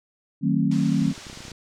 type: chord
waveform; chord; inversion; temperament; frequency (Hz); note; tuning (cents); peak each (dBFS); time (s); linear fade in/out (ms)
sine; D# diminished seventh; none; just; 155.56 / 186.68 / 224 / 268.8; D#3 / F#3 / A3 / C4; 0 / +16 / +31 / +47; -24; 0.41-1.14; 50
type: low-pass noise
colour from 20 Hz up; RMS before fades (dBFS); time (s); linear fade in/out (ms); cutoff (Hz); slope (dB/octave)
white; -43; 0.71-1.52; 5; 6700; 24
type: clicks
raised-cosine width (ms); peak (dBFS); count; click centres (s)
3; -29; 12; 1.021 / 1.07 / 1.114 / 1.179 / 1.268 / 1.299 / 1.33 / 1.374 / 1.405 / 1.452 / 1.482 / 1.517
effects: none